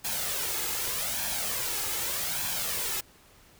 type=noise with flanger; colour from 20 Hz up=white; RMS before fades=-31 dBFS; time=0.04-3.01 s; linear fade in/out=10 ms; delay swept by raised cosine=1.2 to 2.4 ms; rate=0.83 Hz; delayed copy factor=+0.55; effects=pink hiss -57 dBFS RMS until 3.59 s